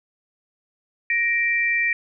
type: tone pair together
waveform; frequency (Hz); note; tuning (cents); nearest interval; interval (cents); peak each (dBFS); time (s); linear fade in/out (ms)
sine; 1874.1 / 2349; A#6 / D7; +9 / 0; major third; 391; -21; 1.1-1.93; 2
effects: none